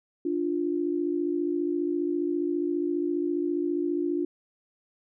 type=tone pair together; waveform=sine; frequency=294.6 / 349.4 Hz; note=D4 / F4; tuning=+6 / +1 cents; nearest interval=minor third; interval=295 cents; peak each=-28 / -27 dBFS; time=0.25-4.25 s; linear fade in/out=5 ms; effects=none